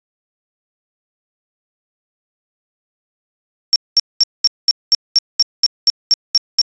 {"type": "tone bursts", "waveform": "sine", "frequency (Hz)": 5500, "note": "F8", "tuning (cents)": -27, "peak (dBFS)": -7, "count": 13, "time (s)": [3.73, 6.614], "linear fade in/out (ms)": 0, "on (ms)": 28, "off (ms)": 210, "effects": ["resampled to 16000 Hz"]}